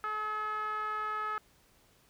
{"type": "tone with low-pass filter", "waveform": "5% pulse", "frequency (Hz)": 427.6, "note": "A4", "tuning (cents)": -49, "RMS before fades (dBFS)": -35, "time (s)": [0.04, 1.38], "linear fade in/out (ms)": 0, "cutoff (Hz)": 1400, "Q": 9.9, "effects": ["pink hiss -65 dBFS RMS until 2.09 s"]}